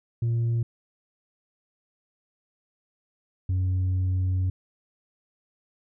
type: tone pair in turn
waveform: sine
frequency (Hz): 116.54 / 92.5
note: A#2 / F#2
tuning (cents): 0 / 0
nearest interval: major third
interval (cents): 400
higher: first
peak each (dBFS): -19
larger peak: neither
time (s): 0.22-0.63 / 3.49-4.5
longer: second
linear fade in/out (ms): 5
effects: tanh soft clip ceiling -21 dBFS